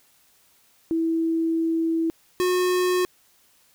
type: tone pair in turn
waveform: sine / square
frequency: 327.4 / 362.9 Hz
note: E4 / F#4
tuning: -12 / -34 cents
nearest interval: major second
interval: 178 cents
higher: second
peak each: -20 dBFS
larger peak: neither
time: 0.91-2.1 / 2.4-3.05 s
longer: first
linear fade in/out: 0 ms
effects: white hiss -60 dBFS RMS until 3.74 s